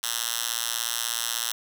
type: tone with high-pass filter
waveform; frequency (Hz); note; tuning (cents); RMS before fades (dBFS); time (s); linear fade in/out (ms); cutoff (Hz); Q
5% pulse; 116.54; A#2; 0; -29; 0.03-1.52; 5; 3400; 0.58
effects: none